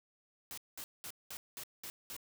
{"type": "noise bursts", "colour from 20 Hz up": "white", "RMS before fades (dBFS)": -45, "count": 7, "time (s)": [0.51, 2.165], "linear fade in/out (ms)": 0, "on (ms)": 65, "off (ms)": 200, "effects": []}